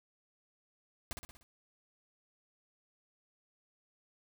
pink noise with echo, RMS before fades -39 dBFS, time 1.11-1.13 s, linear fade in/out 0 ms, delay 60 ms, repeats 5, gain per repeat -5 dB, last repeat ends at 1.43 s, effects none

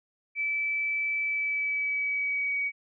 sine tone with pitch glide, 2312 to 2260 Hz, D7 to C#7, -28 to +33 cents, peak -26 dBFS, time 0.35-2.72 s, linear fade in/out 50 ms, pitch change -39 cents, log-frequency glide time 1.21-2.58 s, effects none

